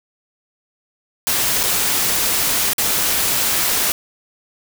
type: noise with dropouts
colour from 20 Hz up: white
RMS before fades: -18 dBFS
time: 1.27-3.92 s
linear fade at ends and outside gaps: 0 ms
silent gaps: 1.631-1.636 / 2.733-2.782 s
effects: none